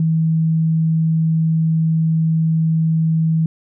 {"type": "tone", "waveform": "sine", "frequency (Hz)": 161.1, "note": "E3", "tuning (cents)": -39, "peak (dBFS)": -13, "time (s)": [0, 3.46], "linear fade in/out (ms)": 2, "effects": []}